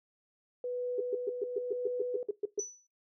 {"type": "tone with tremolo", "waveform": "sine", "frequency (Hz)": 493.9, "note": "B4", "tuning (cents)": 0, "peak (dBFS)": -31, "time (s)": [0.64, 2.23], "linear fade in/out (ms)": 2, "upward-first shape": "triangle", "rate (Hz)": 0.95, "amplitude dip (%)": 40}
{"type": "tone bursts", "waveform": "sine", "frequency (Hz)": 415.3, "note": "G#4", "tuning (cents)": 0, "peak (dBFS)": -28, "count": 12, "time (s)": [0.98, 2.6], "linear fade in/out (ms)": 5, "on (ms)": 25, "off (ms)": 120}
{"type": "tone with exponential decay", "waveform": "sine", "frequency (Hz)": 5960, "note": "F#8", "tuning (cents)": 12, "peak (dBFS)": -32, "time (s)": [2.59, 2.87], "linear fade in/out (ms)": 5, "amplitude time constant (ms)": 59}
{"effects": ["noise-tail reverb RT60 0.2 s tail -19 dB re dry"]}